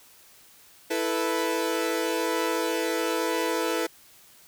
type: chord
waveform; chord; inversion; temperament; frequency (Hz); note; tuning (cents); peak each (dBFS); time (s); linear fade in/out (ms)
sawtooth; E suspended fourth; none; equal; 329.6 / 440 / 493.9; E4 / A4 / B4; 0 / 0 / 0; -25 / -26 / -25; 0.9-3.87; 10
effects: white hiss -54 dBFS RMS until 4.47 s